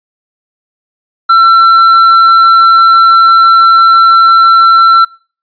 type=tone with tanh clipping; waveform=triangle; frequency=1347 Hz; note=E6; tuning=37 cents sharp; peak=-3 dBFS; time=1.29-5.05 s; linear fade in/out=10 ms; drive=10 dB; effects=noise-tail reverb RT60 0.4 s tail -25 dB re dry + resampled to 11025 Hz